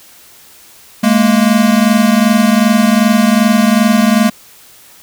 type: tone pair together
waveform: square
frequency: 208.5 / 231.1 Hz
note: G#3 / A#3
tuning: +7 / -15 cents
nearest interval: major second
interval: 178 cents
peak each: -11 dBFS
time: 1.03-4.3 s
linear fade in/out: 10 ms
effects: white hiss -41 dBFS RMS until 5.02 s